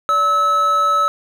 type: tone pair together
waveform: triangle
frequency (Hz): 578 / 1297.6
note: D5 / E6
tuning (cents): -28 / -28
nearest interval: octave + major second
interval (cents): 1400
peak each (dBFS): -23 / -11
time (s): 0.09-1.08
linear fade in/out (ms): 0
effects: none

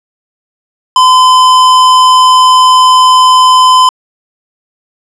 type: tone with tanh clipping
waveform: sine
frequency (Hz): 1020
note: C6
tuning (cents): -44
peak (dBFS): -4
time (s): 0.96-3.89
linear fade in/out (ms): 2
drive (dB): 18
effects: low-pass 10000 Hz 12 dB/octave

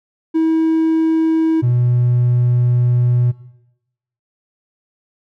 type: tone pair in turn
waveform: triangle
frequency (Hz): 322 / 122.3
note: E4 / B2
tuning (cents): -41 / -16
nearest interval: octave + perfect fourth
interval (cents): 1675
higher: first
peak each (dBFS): -9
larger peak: neither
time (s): 0.34-1.62 / 1.62-3.32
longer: second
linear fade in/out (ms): 20
effects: noise-tail reverb RT60 0.9 s tail -19 dB re dry + tanh soft clip ceiling -5 dBFS

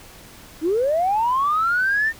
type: linear sweep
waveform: sine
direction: up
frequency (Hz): 293.7 to 1826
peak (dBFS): -16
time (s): 0.61-2.13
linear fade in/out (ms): 50
effects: tanh soft clip ceiling -12 dBFS + pink hiss -44 dBFS RMS until 2.19 s

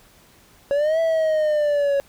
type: linear two-way sweep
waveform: triangle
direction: up then down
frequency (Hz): 554.4 to 659.3 to 554.4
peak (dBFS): -15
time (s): 0.71-2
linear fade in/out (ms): 0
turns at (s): 1
effects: pink hiss -53 dBFS RMS until 2.08 s

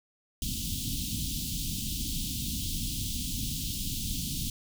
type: band-stop noise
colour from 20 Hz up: pink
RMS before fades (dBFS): -33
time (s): 0.42-4.5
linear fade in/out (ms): 2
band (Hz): 280 to 3000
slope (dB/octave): 48
effects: none

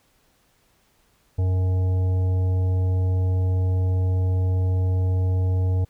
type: harmonic tone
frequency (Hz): 92.5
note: F#2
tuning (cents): 0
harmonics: 1 / 3 / 5 / 7 / 9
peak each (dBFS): -18 / -38 / -36 / -43 / -45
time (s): 1.38-5.85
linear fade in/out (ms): 10
effects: pink hiss -63 dBFS RMS until 5.89 s

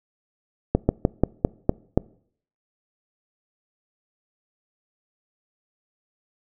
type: slowing click train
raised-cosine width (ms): 2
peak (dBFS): -3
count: 7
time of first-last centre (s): 0.75-1.976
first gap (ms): 140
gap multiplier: 1.15
effects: noise-tail reverb RT60 0.6 s tail -24 dB re dry

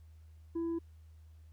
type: tone with tanh clipping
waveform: triangle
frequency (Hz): 333.5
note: E4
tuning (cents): +20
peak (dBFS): -33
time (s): 0.55-0.79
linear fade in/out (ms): 10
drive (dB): 7
effects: added 79 Hz sine -53 dBFS peak until 1.52 s + pink hiss -75 dBFS RMS until 1.52 s

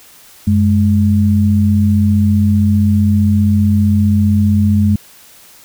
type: tone pair together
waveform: sine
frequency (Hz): 93.9 / 209.2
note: F#2 / G#3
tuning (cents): +26 / +13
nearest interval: octave + major second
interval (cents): 1387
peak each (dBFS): -11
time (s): 0.47-4.96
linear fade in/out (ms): 5
effects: white hiss -42 dBFS RMS until 5.64 s

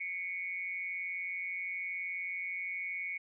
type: tone with amplitude modulation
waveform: sine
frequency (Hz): 2217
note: C#7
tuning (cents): 0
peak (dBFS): -32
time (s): 0-3.18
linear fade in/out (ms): 10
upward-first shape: sine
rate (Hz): 179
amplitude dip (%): 70
effects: none

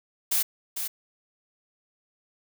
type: noise with echo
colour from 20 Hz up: blue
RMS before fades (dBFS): -24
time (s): 0.31-0.43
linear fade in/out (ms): 10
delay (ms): 450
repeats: 1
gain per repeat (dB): -7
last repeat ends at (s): 0.88
effects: none

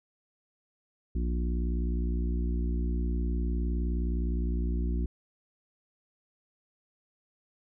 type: harmonic tone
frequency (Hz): 59.6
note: A#1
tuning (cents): +39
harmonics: 1 / 3 / 4 / 5 / 6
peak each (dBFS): -27 / -37 / -39 / -41 / -43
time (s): 1.15-5.06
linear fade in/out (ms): 5
effects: none

